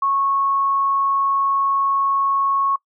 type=tone; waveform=sine; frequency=1100 Hz; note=C#6; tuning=14 cents flat; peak=-16 dBFS; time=0.02-2.76 s; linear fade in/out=5 ms; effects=noise-tail reverb RT60 0.1 s tail -22 dB re dry